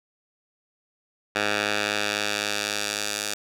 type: tone with band-pass filter sweep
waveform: 10% pulse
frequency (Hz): 103.83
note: G#2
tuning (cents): 0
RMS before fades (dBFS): -27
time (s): 1.35-3.34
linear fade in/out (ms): 5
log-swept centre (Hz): 2200 to 6600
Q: 0.77
effects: none